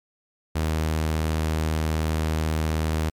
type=tone; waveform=sawtooth; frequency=78.7 Hz; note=D#2; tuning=20 cents sharp; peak=-18 dBFS; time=0.55-3.1 s; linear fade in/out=10 ms; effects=MP3 96 kbps